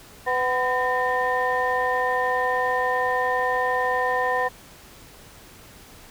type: tone cluster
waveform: sine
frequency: 502 / 752 / 1009 / 1819 Hz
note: B4 / F#5 / B5 / A#6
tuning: +28 / +28 / +37 / -43 cents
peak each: -25 dBFS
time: 0.26-4.49 s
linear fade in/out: 20 ms
effects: tanh soft clip ceiling -13 dBFS + pink hiss -47 dBFS RMS until 6.1 s